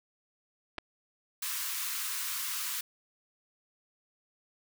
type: clicks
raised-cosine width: 0.3 ms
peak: -21 dBFS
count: 2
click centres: 0.782 / 0.785 s
type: high-pass noise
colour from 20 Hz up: white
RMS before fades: -35 dBFS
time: 1.42-2.81 s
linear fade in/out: 5 ms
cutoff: 960 Hz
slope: 96 dB/octave
effects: none